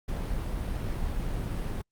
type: noise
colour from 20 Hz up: brown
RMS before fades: -31 dBFS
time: 0.08-1.82 s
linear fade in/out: 10 ms
effects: Opus 48 kbps